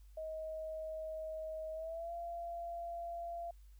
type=tone with pitch glide; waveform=sine; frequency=632 to 685.2 Hz; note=D#5 to F5; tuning=+27 to -33 cents; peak=-40 dBFS; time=0.17-3.51 s; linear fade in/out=5 ms; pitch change=+140 cents; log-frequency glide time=1.73-2.13 s; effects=added 50 Hz sine -55 dBFS peak until 3.79 s + white hiss -75 dBFS RMS until 3.79 s